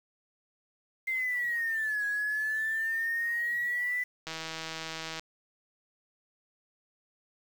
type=linear two-way sweep; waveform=sine; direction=down then up; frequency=2093 to 1661.2 to 1991 Hz; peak=-28 dBFS; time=1.07-4.04 s; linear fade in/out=10 ms; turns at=2.05 s
type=click train; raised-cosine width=0.2 ms; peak=-20 dBFS; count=150; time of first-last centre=4.27-5.195 s; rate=161 Hz
effects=8-bit